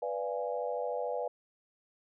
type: chord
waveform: sine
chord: B diminished seventh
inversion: none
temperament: equal with one note detuned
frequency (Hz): 493.9 / 587.3 / 686.9 / 830.6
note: B4 / D5 / F5 / Ab5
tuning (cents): 0 / 0 / -29 / 0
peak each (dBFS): -35 / -37 / -39 / -40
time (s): 0.02-1.28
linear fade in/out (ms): 5
effects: none